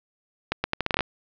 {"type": "accelerating click train", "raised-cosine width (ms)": 0.3, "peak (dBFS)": -7, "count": 10, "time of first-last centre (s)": [0.52, 1.007], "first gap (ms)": 120, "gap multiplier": 0.78, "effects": ["low-pass 5000 Hz 12 dB/octave", "8-bit"]}